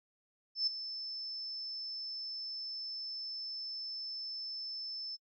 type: tone with ADSR envelope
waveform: sine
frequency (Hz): 5274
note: E8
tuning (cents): 0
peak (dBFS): -27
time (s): 0.55-5.17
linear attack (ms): 120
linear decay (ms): 10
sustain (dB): -12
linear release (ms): 26
effects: noise-tail reverb RT60 0.1 s tail -26 dB re dry